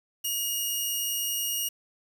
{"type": "tone", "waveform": "10% pulse", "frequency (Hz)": 2869, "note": "F7", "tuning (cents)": 46, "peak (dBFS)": -19, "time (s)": [0.24, 1.69], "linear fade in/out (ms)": 10, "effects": ["8-bit"]}